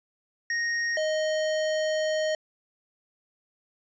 square tone pair in turn, 1864.7 / 622.3 Hz, A#6 / D#5, 0 / 0 cents, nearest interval octave + perfect fifth, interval 1900 cents, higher first, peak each -26 / -25 dBFS, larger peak second, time 0.5-0.97 / 0.97-2.35 s, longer second, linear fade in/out 2 ms, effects resampled to 16000 Hz

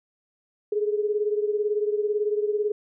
sine beating tone pair, 415.3 / 433.3 Hz, G#4 / A4, 0 / -27 cents, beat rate 18 Hz, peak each -23 / -28 dBFS, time 0.72-2.72 s, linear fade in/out 5 ms, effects none

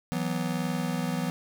square chord, E suspended second, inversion none, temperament just, 164.81 / 185.42 / 247.2 Hz, E3 / F#3 / B3, 0 / +4 / +2 cents, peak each -32 / -33 / -33 dBFS, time 0.12-1.3 s, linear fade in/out 0 ms, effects none

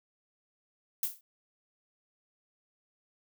violet noise with exponential decay, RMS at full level -27 dBFS, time 1.03-1.21 s, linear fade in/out 2 ms, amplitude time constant 39 ms, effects none

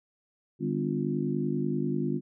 harmonic tone with a mistuned harmonic, 50.2 Hz, G1, 42 cents sharp, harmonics 3 / 4 / 5 / 6 / 7, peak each -32 / -32 / -32 / -37 / -33 dBFS, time 0.59-2.21 s, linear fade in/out 50 ms, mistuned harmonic 6, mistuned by -38 cents, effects none

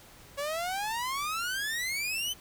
sawtooth exponential sweep, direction up, 554.4 to 3102 Hz, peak -27 dBFS, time 0.37-2.34 s, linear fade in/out 20 ms, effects pink hiss -53 dBFS RMS until 2.4 s

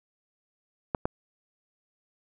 clicks, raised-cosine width 1 ms, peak -12 dBFS, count 2, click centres 0.948 / 1.055 s, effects none

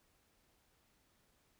silence, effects pink hiss -74 dBFS RMS until 1.59 s

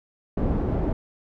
pink low-pass noise, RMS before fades -24 dBFS, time 0.37-0.93 s, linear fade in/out 5 ms, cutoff 510 Hz, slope 12 dB/octave, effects none

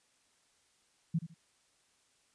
sine tone with echo, 164.81 Hz, E3, in tune, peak -27 dBFS, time 1.14-1.19 s, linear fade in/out 10 ms, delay 77 ms, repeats 2, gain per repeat -12 dB, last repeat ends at 1.344 s, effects white hiss -71 dBFS RMS until 2.34 s + resampled to 22050 Hz

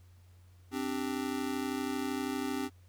square chord, C suspended second, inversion none, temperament just, 261.6 / 294.3 / 392.4 Hz, C4 / D4 / G4, 0 / +4 / +2 cents, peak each -36 / -38 / -40 dBFS, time 0.71-2.7 s, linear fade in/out 50 ms, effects added 90 Hz sine -55 dBFS peak until 2.88 s + pink hiss -69 dBFS RMS until 2.88 s

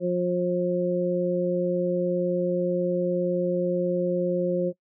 harmonic tone, 178.1 Hz, F3, 34 cents sharp, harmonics 1 / 2 / 3, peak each -27 / -27 / -25 dBFS, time 0-4.73 s, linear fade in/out 50 ms, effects noise-tail reverb RT60 0.1 s tail -23 dB re dry

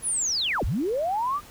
sine linear two-way sweep, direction down then up, 10680 to 31.42 to 1225 Hz, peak -23 dBFS, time 0.02-1.41 s, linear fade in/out 50 ms, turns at 0.64 s, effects pink hiss -48 dBFS RMS until 1.5 s

